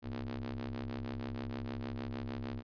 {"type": "ring-modulated tone", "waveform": "sawtooth", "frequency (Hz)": 66.7, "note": "C2", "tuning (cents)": 34, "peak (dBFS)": -31, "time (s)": [0.02, 2.63], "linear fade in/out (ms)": 50, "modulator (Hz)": 170, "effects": ["resampled to 11025 Hz"]}